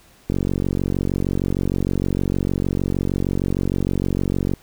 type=click train; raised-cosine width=3 ms; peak=-8 dBFS; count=198; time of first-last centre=0.3-4.537 s; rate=46.5 Hz; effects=pink hiss -52 dBFS RMS until 4.62 s